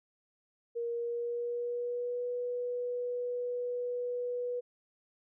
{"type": "tone with pitch glide", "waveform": "sine", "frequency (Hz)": [470, 489.7], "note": ["A#4", "B4"], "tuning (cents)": [14, -15], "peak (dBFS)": -32, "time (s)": [0.75, 4.61], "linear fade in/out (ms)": 20, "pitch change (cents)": 71, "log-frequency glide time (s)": [0.9, 2.25], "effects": []}